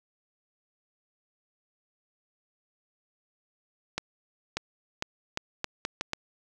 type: accelerating click train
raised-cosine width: 0.2 ms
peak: -12 dBFS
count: 8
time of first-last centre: 3.98-6.134 s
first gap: 590 ms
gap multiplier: 0.77
effects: none